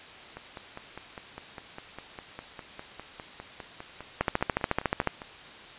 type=two click trains; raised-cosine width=0.5 ms; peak=-9 / -24 dBFS; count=13 / 25; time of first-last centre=4.21-5.073 / 0.37-5.218 s; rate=13.9 / 4.95 Hz; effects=white hiss -46 dBFS RMS until 5.78 s + resampled to 8000 Hz